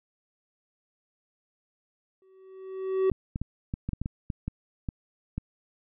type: tone with exponential growth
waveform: triangle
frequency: 380 Hz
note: F#4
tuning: 46 cents sharp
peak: -17 dBFS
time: 2.22-3.1 s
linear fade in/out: 1 ms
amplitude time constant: 190 ms
type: clicks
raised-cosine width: 5 ms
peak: -18 dBFS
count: 12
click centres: 3.117 / 3.359 / 3.416 / 3.739 / 3.89 / 3.933 / 4.016 / 4.059 / 4.302 / 4.48 / 4.888 / 5.38 s
effects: resampled to 8000 Hz